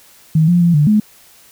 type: tone with pitch steps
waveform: sine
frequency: 158.2 / 175.3 / 171.5 / 148 / 212 Hz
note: D#3 / F3 / F3 / D3 / G#3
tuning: +29 / +7 / -31 / +14 / +36 cents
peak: -8 dBFS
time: 0.35-1 s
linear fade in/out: 5 ms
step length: 130 ms
effects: white hiss -46 dBFS RMS until 1.51 s